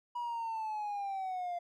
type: linear sweep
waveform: triangle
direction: down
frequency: 970 to 691 Hz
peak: -32 dBFS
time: 0.15-1.59 s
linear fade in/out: 10 ms
effects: tanh soft clip ceiling -29 dBFS